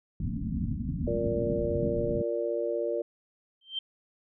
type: low-pass noise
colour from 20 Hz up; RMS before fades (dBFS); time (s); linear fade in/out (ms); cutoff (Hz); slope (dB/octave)
white; -32; 0.2-2.22; 2; 270; 96
type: chord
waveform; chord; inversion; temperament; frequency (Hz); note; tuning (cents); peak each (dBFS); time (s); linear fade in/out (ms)
sine; Bb major; second; just; 349.6 / 466.2 / 582.7; F4 / Bb4 / D5; +2 / 0 / -14; -33 / -31 / -31; 1.07-3.02; 5
type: tone with exponential growth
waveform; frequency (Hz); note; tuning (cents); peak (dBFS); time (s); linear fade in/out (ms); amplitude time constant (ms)
sine; 3136; G7; 0; -26; 3.61-3.79; 5; 37
effects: none